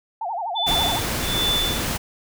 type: tone with vibrato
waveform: sine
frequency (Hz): 793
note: G5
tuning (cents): +20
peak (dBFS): -24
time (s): 0.21-0.99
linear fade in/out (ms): 5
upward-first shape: sine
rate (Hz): 12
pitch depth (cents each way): 260
type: tone with tremolo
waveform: sine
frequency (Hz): 3500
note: A7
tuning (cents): -10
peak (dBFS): -19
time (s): 0.55-1.88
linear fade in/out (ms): 20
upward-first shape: sine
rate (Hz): 1.3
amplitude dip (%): 100
type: noise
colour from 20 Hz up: pink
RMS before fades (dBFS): -25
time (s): 0.66-1.98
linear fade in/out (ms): 20
effects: none